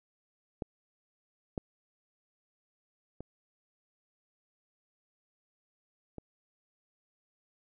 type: clicks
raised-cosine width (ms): 2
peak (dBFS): -21 / -20 / -28 / -28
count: 4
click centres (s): 0.622 / 1.578 / 3.206 / 6.183
effects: none